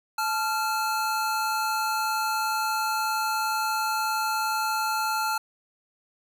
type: tone pair together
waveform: square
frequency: 870 / 1381 Hz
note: A5 / F6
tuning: -20 / -20 cents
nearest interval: minor sixth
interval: 800 cents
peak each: -28 dBFS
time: 0.18-5.38 s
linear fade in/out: 5 ms
effects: none